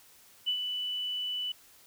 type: tone with ADSR envelope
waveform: sine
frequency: 2980 Hz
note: F#7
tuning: 12 cents sharp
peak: -25 dBFS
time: 0.46-1.52 s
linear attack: 24 ms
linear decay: 81 ms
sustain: -6 dB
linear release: 4 ms
effects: white hiss -58 dBFS RMS until 1.86 s